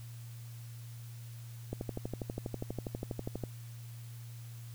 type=click train; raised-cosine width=2 ms; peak=-23 dBFS; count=22; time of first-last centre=1.73-3.437 s; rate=12.3 Hz; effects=added 117 Hz sine -44 dBFS peak until 4.74 s + white hiss -58 dBFS RMS until 4.74 s